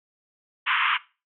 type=band-pass noise; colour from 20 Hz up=pink; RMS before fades=-23 dBFS; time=0.66-0.98 s; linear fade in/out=20 ms; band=970 to 3200 Hz; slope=96 dB/octave; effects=noise-tail reverb RT60 0.3 s tail -19 dB re dry